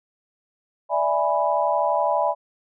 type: chord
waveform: sine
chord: E dominant seventh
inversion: third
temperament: equal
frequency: 587.3 / 659.3 / 830.6 / 987.8 Hz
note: D5 / E5 / G#5 / B5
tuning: 0 / 0 / 0 / 0 cents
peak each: -24 dBFS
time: 0.89-2.35 s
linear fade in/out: 50 ms
effects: none